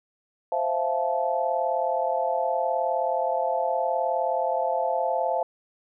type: chord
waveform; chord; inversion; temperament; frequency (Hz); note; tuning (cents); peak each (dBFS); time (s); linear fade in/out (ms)
sine; F major seventh; second; equal with one note detuned; 523.3 / 659.3 / 698.5 / 869.9; C5 / E5 / F5 / A5; 0 / 0 / 0 / -20; -28; 0.52-5.43; 2
effects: none